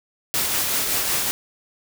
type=noise with tremolo; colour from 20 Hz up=white; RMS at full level=-21 dBFS; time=0.34-1.31 s; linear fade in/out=0 ms; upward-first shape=triangle; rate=5.3 Hz; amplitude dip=35%; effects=none

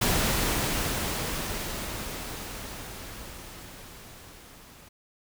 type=noise with level ramp; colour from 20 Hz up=pink; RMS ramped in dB=-24 to -51 dBFS; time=0.01-4.89 s; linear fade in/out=10 ms; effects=none

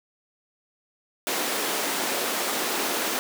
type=high-pass noise; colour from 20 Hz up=pink; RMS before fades=-27 dBFS; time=1.27-3.19 s; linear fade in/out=0 ms; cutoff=270 Hz; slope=24 dB/octave; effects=none

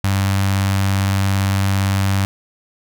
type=tone with notch filter; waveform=sawtooth; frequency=97.6 Hz; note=G2; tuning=7 cents flat; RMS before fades=-17 dBFS; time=0.04-2.25 s; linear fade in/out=0 ms; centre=410 Hz; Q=0.73; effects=none

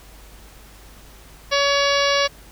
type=harmonic tone; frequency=564 Hz; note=C#5; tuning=30 cents sharp; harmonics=1 / 2 / 3 / 4 / 5 / 6 / 7 / 8 / 9 / 10; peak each=-20 / -23 / -25 / -26 / -27 / -28 / -28 / -29 / -30 / -30 dBFS; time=1.51-2.28 s; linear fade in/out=20 ms; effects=added 50 Hz sine -45 dBFS peak until 2.51 s + pink hiss -47 dBFS RMS until 2.51 s

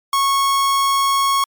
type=tone; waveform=45% pulse; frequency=1100 Hz; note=C#6; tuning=14 cents flat; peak=-14 dBFS; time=0.13-1.44 s; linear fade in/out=2 ms; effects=MP3 96 kbps

